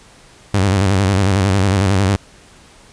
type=tone with vibrato; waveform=sawtooth; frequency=97 Hz; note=G2; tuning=18 cents flat; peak=-8 dBFS; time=0.54-2.16 s; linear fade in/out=0 ms; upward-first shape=square; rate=11 Hz; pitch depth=76 cents each way; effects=pink hiss -45 dBFS RMS until 2.92 s + resampled to 22050 Hz